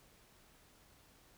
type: silence
effects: pink hiss -65 dBFS RMS until 1.37 s